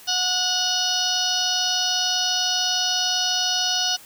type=harmonic tone; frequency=733 Hz; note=F#5; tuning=16 cents flat; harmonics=1 / 2 / 4 / 5 / 6 / 7 / 8; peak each=-30 / -31 / -25 / -30 / -28 / -26 / -28 dBFS; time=0.07-3.97 s; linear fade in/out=20 ms; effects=white hiss -46 dBFS RMS until 4.05 s